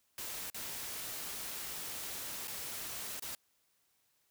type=noise with dropouts; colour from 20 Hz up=white; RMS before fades=-42 dBFS; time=0.18-3.35 s; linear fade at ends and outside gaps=2 ms; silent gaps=0.501-0.544 / 2.474-2.479 / 3.197-3.222 s; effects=white hiss -75 dBFS RMS until 4.3 s